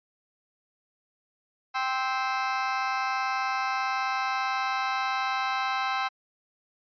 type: chord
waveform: 30% pulse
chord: C major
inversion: second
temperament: just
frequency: 784.9 / 1046.5 / 1308.1 Hz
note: G5 / C6 / E6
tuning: +2 / 0 / -14 cents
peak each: -27 / -28 / -29 dBFS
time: 1.74-6.09 s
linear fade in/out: 20 ms
effects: resampled to 11025 Hz